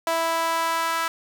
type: tone with high-pass filter sweep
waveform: sawtooth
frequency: 329.6 Hz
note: E4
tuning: in tune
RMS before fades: -24 dBFS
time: 0.07-1.08 s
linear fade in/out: 2 ms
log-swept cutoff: 760 to 1200 Hz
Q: 2.6
effects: none